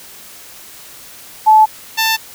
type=tone pair in turn; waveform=sine / 10% pulse; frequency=867 / 889.8 Hz; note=A5 / A5; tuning=-26 / +19 cents; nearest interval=unison; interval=45 cents; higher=second; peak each=-4 dBFS; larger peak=neither; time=1.46-1.66 / 1.97-2.17 s; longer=neither; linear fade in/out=20 ms; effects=white hiss -37 dBFS RMS until 2.34 s